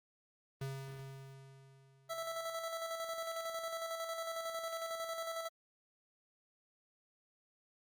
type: tone with exponential decay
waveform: square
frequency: 135.3 Hz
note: C#3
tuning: 42 cents flat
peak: -38 dBFS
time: 0.61-2.64 s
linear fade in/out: 5 ms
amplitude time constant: 440 ms
type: tone with tremolo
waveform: 25% pulse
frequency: 659.3 Hz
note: E5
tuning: in tune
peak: -34 dBFS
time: 2.09-5.49 s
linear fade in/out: 20 ms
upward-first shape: square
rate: 11 Hz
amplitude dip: 40%
effects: Opus 32 kbps